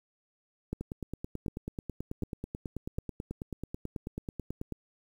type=two click trains; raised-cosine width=3 ms; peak=-23 / -20 dBFS; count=37 / 4; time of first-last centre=0.81-4.723 / 0.73-2.986 s; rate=9.2 / 1.33 Hz; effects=9-bit